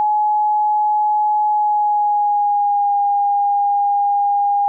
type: tone with pitch glide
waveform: sine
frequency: 844 to 811.5 Hz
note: G#5 to G#5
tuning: +28 to -40 cents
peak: -13 dBFS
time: 0-4.68 s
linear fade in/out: 0 ms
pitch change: -68 cents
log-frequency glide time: 1.47-2.95 s
effects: none